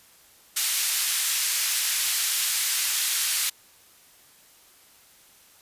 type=band-pass noise; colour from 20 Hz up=white; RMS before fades=-25 dBFS; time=0.56-3.5 s; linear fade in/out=10 ms; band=1900 to 13000 Hz; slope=12 dB/octave; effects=white hiss -55 dBFS RMS until 5.61 s + resampled to 32000 Hz